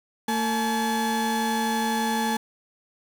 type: tone pair together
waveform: 35% pulse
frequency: 226.7 / 855 Hz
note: A#3 / A5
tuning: -48 / -50 cents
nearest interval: octave + major seventh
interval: 2298 cents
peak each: -24 dBFS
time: 0.28-2.37 s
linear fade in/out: 5 ms
effects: 8-bit